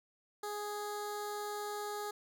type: tone with notch filter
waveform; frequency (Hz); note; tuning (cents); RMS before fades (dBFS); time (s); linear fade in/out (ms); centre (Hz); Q
15% pulse; 415.3; G#4; 0; -40; 0.43-2.11; 5; 2400; 1.1
effects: none